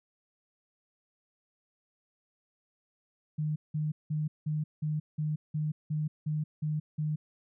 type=tone bursts; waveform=sine; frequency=152.6 Hz; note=D#3; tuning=33 cents flat; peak=-28 dBFS; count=11; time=3.38-7.16 s; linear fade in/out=10 ms; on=180 ms; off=180 ms; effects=none